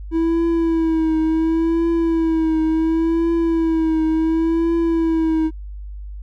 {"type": "tone with vibrato", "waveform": "triangle", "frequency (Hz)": 325.7, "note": "E4", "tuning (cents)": -21, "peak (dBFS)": -13, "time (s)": [0.11, 5.51], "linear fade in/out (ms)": 50, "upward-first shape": "triangle", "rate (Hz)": 0.7, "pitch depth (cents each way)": 52, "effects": ["added 50 Hz sine -29 dBFS peak until 6.22 s"]}